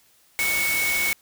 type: tone in noise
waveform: sine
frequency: 2217 Hz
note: C#7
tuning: in tune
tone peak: -22 dBFS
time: 0.39-1.13 s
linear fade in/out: 0 ms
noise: white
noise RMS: -27 dBFS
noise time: 0.39-1.13 s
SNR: +2 dB
effects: white hiss -59 dBFS RMS until 1.21 s